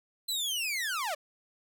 sawtooth linear sweep, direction down, 4092 to 554.4 Hz, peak -27 dBFS, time 0.28-1.15 s, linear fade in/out 10 ms, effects none

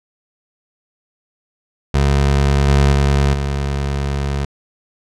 25% pulse tone with level steps, 69.9 Hz, C#2, 15 cents sharp, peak -8 / -6 / -8 / -14 dBFS, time 1.94-4.45 s, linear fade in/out 5 ms, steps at 2.68 / 2.92 / 3.33 s, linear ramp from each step 10 ms, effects low-pass 7000 Hz 12 dB/octave

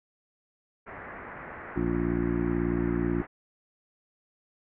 white low-pass noise, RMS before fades -42 dBFS, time 0.86-3.27 s, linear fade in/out 20 ms, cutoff 2000 Hz, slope 48 dB/octave
harmonic tone, 58.27 Hz, A#1, in tune, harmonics 1 / 2 / 3 / 4 / 5 / 6, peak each -34 / -36 / -32 / -34 / -30 / -30 dBFS, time 1.76-3.22 s, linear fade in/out 5 ms
effects none

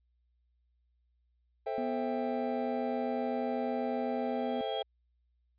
triangle chord, A minor seventh, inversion none, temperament just, 440 / 528 / 660 / 792 Hz, A4 / C5 / E5 / G5, 0 / +16 / +2 / +18 cents, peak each -36 dBFS, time 1.66-4.83 s, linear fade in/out 10 ms
triangle tone, 246.6 Hz, B3, 2 cents flat, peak -33 dBFS, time 1.78-4.61 s, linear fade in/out 0 ms
sine tone with exponential growth, 3270 Hz, G#7, 28 cents flat, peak -37 dBFS, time 4.03-4.82 s, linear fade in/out 2 ms, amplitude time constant 170 ms
effects added 60 Hz sine -70 dBFS peak until 5.58 s + resampled to 11025 Hz

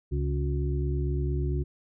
harmonic tone with a mistuned harmonic, 68.8 Hz, C#2, 12 cents flat, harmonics 1 / 2 / 4 / 5, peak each -27 / -30 / -39 / -35 dBFS, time 0.11-1.64 s, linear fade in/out 20 ms, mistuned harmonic 5, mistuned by +77 cents, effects none

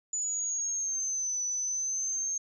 sine exponential two-way sweep, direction down then up, 6980 to 5960 to 6420 Hz, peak -29 dBFS, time 0.13-2.38 s, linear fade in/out 5 ms, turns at 1.44 s, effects none

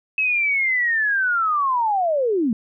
sine linear sweep, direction down, 2592 to 207.7 Hz, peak -17 dBFS, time 0.18-2.53 s, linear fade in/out 2 ms, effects none

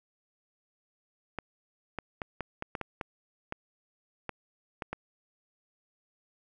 clicks, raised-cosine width 0.5 ms, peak -19 dBFS, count 12, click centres 1.387 / 1.987 / 2.218 / 2.407 / 2.624 / 2.752 / 2.813 / 3.012 / 3.524 / 4.293 / 4.822 / 4.93 s, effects none

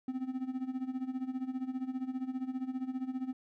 triangle tone with tremolo, 258.4 Hz, C4, 21 cents flat, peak -29 dBFS, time 0.08-3.33 s, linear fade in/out 2 ms, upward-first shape sine, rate 15 Hz, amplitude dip 80%, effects none

